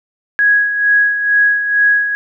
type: tone with tremolo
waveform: sine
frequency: 1661.2 Hz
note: G#6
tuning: in tune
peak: -7 dBFS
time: 0.39-2.15 s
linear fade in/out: 0 ms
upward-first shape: sine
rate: 2.2 Hz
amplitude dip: 60%
effects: none